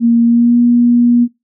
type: tone with pitch glide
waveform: sine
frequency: 233.6 to 240 Hz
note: A#3 to B3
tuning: +4 to -49 cents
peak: -6 dBFS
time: 0-1.28 s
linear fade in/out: 50 ms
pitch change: +47 cents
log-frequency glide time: 0.24-0.58 s
effects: noise-tail reverb RT60 0.2 s tail -19 dB re dry